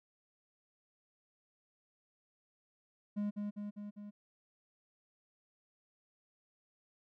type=tone with echo; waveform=triangle; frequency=206.3 Hz; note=G#3; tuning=11 cents flat; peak=-31 dBFS; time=3.16-3.31 s; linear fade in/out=20 ms; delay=200 ms; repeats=4; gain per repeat=-3 dB; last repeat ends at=4.11 s; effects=none